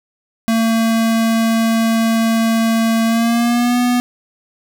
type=tone with pitch glide; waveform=square; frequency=226.2 to 245.3 Hz; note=A3 to B3; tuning=+48 to -12 cents; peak=-13 dBFS; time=0.48-4 s; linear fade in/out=0 ms; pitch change=+140 cents; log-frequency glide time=3.06-3.78 s; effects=none